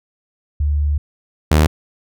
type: tone pair in turn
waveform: sine / sawtooth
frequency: 73.3 / 77.07 Hz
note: D2 / D#2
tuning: -3 / -16 cents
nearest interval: minor second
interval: 87 cents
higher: second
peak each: -14 / -6 dBFS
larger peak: second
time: 0.6-0.98 / 1.51-1.67 s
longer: first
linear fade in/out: 5 ms
effects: none